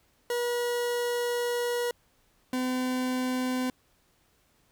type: tone pair in turn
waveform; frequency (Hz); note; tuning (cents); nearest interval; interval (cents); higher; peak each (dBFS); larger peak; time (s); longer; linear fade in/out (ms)
40% pulse; 481.7 / 254.5; B4 / C4; -43 / -48; major seventh; 1105; first; -26; neither; 0.3-1.91 / 2.53-3.7; first; 2
effects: pink hiss -67 dBFS RMS until 4.71 s